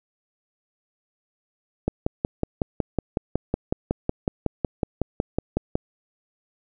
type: click train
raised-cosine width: 2 ms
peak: -8 dBFS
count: 22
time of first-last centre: 1.88-5.755 s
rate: 5.42 Hz
effects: none